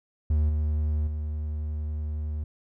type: tone with level steps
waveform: triangle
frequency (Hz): 75.9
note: D#2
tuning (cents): -42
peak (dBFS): -18 / -21 / -26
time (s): 0.3-2.44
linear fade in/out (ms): 5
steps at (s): 0.49 / 1.07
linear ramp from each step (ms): 5
effects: none